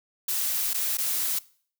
blue noise with dropouts, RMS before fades -27 dBFS, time 0.28-1.39 s, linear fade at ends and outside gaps 5 ms, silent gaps 0.734-0.743 / 0.972-0.983 s, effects noise-tail reverb RT60 0.5 s tail -21 dB re dry

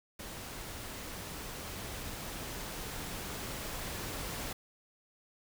pink noise with level ramp, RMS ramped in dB -44 to -39 dBFS, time 0.19-4.53 s, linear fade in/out 5 ms, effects none

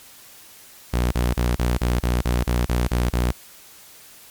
sawtooth tone bursts, 60.4 Hz, B1, 38 cents flat, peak -14 dBFS, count 11, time 0.93-3.32 s, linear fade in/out 10 ms, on 190 ms, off 30 ms, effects white hiss -46 dBFS RMS until 4.3 s + MP3 96 kbps

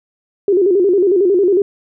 sine tone with vibrato, 377.8 Hz, F#4, 36 cents sharp, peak -9 dBFS, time 0.48-1.62 s, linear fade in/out 2 ms, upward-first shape square, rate 11 Hz, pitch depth 110 cents each way, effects none

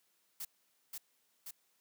blue noise with echo, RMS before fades -42 dBFS, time 0.4-0.45 s, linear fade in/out 5 ms, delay 530 ms, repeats 2, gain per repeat -2 dB, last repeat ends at 1.51 s, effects white hiss -75 dBFS RMS until 1.8 s + high-pass 150 Hz 12 dB/octave

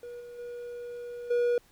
triangle tone with level steps, 481.7 Hz, B4, 43 cents flat, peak -37 / -40 / -35 / -21 dBFS, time 0.03-1.58 s, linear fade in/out 2 ms, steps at 0.2 / 0.38 / 1.3 s, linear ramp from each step 10 ms, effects pink hiss -62 dBFS RMS until 1.71 s

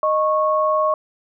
sine tone pair together, 618.9 / 1100 Hz, D#5 / C#6, -9 / -14 cents, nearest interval minor seventh, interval 995 cents, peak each -18 dBFS, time 0.03-0.94 s, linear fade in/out 2 ms, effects none

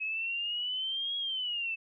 sine exponential two-way sweep, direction up then down, 2557 to 3322 to 2624 Hz, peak -31 dBFS, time 0-1.76 s, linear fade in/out 20 ms, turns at 1.17 s, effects none

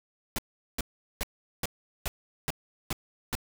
pink noise bursts, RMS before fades -30 dBFS, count 8, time 0.36-3.352 s, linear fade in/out 0 ms, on 24 ms, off 400 ms, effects none

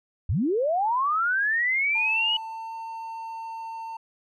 sine linear sweep, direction up, 62.8 to 2960 Hz, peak -21 dBFS, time 0.29-2.37 s, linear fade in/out 5 ms
triangle tone with pitch glide, 889 to 903.5 Hz, A5 to A5, +18 to +46 cents, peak -31 dBFS, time 1.95-3.97 s, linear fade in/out 5 ms, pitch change +28 cents, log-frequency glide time 2.34-2.73 s
effects none

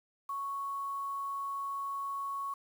sine tone with quantisation, 1108.7 Hz, C#6, in tune, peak -34 dBFS, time 0.29-2.54 s, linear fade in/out 5 ms, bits 9, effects none

